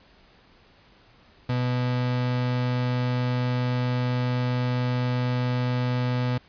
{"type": "tone", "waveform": "35% pulse", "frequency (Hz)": 124.4, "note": "B2", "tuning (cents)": 13, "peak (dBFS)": -21, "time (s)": [1.49, 6.38], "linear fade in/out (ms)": 5, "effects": ["pink hiss -56 dBFS RMS until 6.48 s", "resampled to 11025 Hz"]}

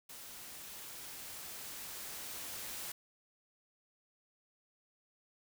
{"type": "noise with level ramp", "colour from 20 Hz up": "white", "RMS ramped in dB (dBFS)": [-50, -43], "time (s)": [0.09, 2.92], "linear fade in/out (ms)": 5, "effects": []}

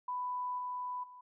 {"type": "tone with level steps", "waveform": "sine", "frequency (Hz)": 994, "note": "B5", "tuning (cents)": 11, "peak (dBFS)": [-34, -36, -50], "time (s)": [0.08, 1.21], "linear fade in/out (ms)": 5, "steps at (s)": [0.58, 1.03], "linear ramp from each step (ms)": 10, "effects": []}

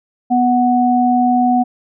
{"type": "tone pair together", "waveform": "sine", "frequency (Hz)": [246.9, 739.9], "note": ["B3", "F#5"], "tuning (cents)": [0, 0], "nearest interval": "octave + perfect fifth", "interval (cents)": 1900, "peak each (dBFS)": -13, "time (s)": [0.3, 1.64], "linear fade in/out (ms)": 20, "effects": []}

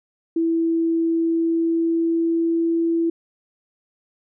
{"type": "tone with pitch glide", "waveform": "sine", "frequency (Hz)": [330, 332.9], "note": ["E4", "E4"], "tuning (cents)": [2, 17], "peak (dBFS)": -17, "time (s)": [0.36, 3.1], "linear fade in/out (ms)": 5, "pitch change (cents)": 15, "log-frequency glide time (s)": [1.06, 2.82], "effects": []}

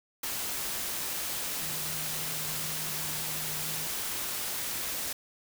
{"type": "tone in noise", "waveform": "sine", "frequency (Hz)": 155.56, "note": "D#3", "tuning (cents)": 0, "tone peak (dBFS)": -44, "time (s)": [1.61, 3.87], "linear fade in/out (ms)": 5, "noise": "white", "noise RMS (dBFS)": -34, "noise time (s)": [0.23, 5.13], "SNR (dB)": -13, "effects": []}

